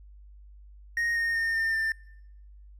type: tone with pitch steps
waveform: triangle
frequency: 1864.7 / 1845.4 / 1826.3 / 1807.4 / 1788.7 Hz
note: A#6 / A#6 / A#6 / A6 / A6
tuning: 0 / -18 / -36 / +46 / +28 cents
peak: -23 dBFS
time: 0.97-1.92 s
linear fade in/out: 2 ms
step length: 190 ms
effects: noise-tail reverb RT60 0.9 s tail -25 dB re dry + added 50 Hz sine -47 dBFS peak until 2.79 s